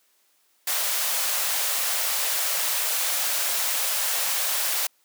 white high-pass noise, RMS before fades -25 dBFS, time 0.67-4.87 s, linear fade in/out 5 ms, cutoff 490 Hz, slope 48 dB/octave, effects white hiss -65 dBFS RMS until 5.04 s + high-pass 300 Hz 12 dB/octave

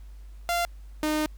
sawtooth tone pair in turn, 692 / 306.3 Hz, F5 / D#4, -16 / -27 cents, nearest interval octave + major second, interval 1411 cents, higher first, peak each -20 dBFS, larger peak neither, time 0.49-0.65 / 1.03-1.26 s, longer second, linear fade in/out 0 ms, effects added 50 Hz sine -41 dBFS peak until 1.37 s + pink hiss -63 dBFS RMS until 1.37 s

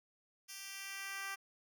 10% pulse tone with high-pass filter sweep, 392 Hz, G4, in tune, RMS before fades -45 dBFS, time 0.48-1.36 s, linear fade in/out 20 ms, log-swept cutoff 4200 to 1200 Hz, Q 0.97, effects none

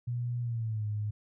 sine tone with pitch glide, 121 to 105.34 Hz, B2 to G#2, -35 to +25 cents, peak -30 dBFS, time 0.07-1.11 s, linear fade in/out 10 ms, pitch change -240 cents, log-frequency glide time 0.41-0.86 s, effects none

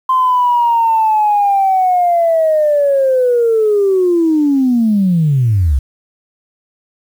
sine linear sweep, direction down, 1043 to 61.74 Hz, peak -8 dBFS, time 0.09-5.79 s, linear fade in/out 5 ms, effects tanh soft clip ceiling -4 dBFS + 7-bit

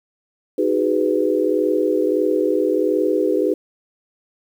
sine chord, G# minor seventh, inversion second, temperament just, 311.5 / 373.8 / 415.3 / 498.4 Hz, D#4 / F#4 / G#4 / B4, +2 / +18 / 0 / +16 cents, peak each -21 dBFS, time 0.58-3.54 s, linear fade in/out 5 ms, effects 8-bit

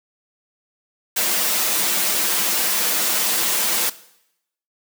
white noise with comb filter, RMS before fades -20 dBFS, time 1.16-3.9 s, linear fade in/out 10 ms, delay 7.3 ms, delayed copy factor -0.8, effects noise-tail reverb RT60 0.8 s tail -18 dB re dry + high-pass 200 Hz 12 dB/octave

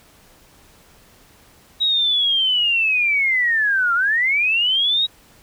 sine linear two-way sweep, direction down then up, 3843 to 1359 to 3843 Hz, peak -15 dBFS, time 1.8-5.07 s, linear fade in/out 20 ms, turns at 3.94 s, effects pink hiss -51 dBFS RMS until 5.42 s

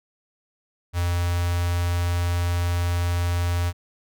square tone with notch filter, 87.31 Hz, F2, in tune, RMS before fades -23 dBFS, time 0.93-3.73 s, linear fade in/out 50 ms, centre 320 Hz, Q 0.73, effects none

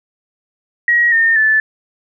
sine tone with pitch steps, 1900 / 1822.6 / 1748.4 Hz, A#6 / A#6 / A6, +33 / -39 / -11 cents, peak -9 dBFS, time 0.88-1.6 s, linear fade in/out 2 ms, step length 240 ms, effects none

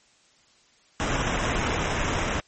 pink noise with sample-and-hold, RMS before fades -26 dBFS, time 1-2.4 s, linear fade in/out 0 ms, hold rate 4410 Hz, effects white hiss -60 dBFS RMS until 2.47 s + MP3 32 kbps

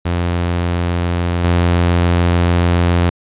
sawtooth tone with level steps, 87 Hz, F2, 6 cents flat, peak -11 / -7 dBFS, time 0.05-3.1 s, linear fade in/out 10 ms, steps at 1.44 s, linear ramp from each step 2 ms, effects resampled to 8000 Hz

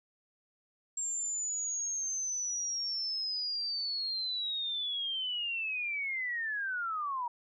sine linear sweep, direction down, 7459 to 933 Hz, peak -32 dBFS, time 0.97-7.28 s, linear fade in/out 5 ms, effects none

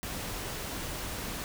pink noise, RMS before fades -37 dBFS, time 0.03-1.44 s, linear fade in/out 0 ms, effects none

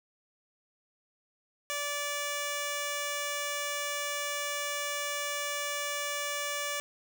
5% pulse tone with notch filter, 580 Hz, D5, 22 cents flat, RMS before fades -34 dBFS, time 1.7-6.8 s, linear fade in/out 0 ms, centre 4400 Hz, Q 1.8, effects none

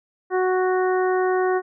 harmonic tone, 370 Hz, F#4, in tune, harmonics 1 / 2 / 3 / 4 / 5, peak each -19 / -25 / -29 / -31 / -33 dBFS, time 0.3-1.62 s, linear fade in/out 50 ms, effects none

